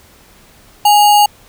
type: tone with sample-and-hold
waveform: sine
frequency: 828 Hz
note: G#5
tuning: 5 cents flat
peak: -5 dBFS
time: 0.85-1.26 s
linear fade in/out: 5 ms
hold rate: 3675 Hz
effects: pink hiss -45 dBFS RMS until 1.48 s